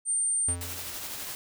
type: tone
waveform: sine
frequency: 8870 Hz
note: C#9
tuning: in tune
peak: -24 dBFS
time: 0.05-0.56 s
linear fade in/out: 50 ms
type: tone with exponential decay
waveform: square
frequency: 87.31 Hz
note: F2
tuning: in tune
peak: -31 dBFS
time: 0.48-1.22 s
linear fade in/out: 5 ms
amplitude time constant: 160 ms
type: noise with tremolo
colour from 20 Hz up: white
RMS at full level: -36 dBFS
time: 0.61-1.35 s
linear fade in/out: 0 ms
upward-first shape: sine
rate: 12 Hz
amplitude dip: 30%
effects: none